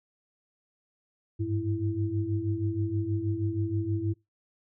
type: tone cluster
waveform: sine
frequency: 98.9 / 105.2 / 330.7 Hz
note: G2 / G#2 / E4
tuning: +16 / +23 / +6 cents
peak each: -31 dBFS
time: 1.39-4.14 s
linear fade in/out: 20 ms
effects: noise-tail reverb RT60 0.2 s tail -22 dB re dry